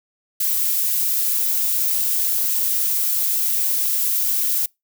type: noise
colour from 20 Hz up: violet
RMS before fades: -20 dBFS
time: 0.4-4.66 s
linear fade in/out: 5 ms
effects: noise-tail reverb RT60 0.2 s tail -26 dB re dry